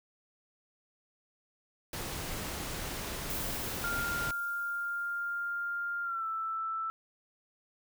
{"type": "noise", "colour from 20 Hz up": "pink", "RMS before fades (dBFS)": -38, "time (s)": [1.93, 4.31], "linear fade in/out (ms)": 2}
{"type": "noise with exponential decay", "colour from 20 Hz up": "violet", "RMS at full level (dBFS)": -37, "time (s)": [3.3, 6.57], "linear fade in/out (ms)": 0, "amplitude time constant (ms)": 710}
{"type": "tone with pitch glide", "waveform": "sine", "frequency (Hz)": [1400, 1323.7], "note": ["F6", "E6"], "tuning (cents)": [4, 7], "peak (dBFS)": -32, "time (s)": [3.84, 6.9], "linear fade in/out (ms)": 0, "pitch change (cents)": -97, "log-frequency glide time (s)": [6.03, 6.25]}
{"effects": []}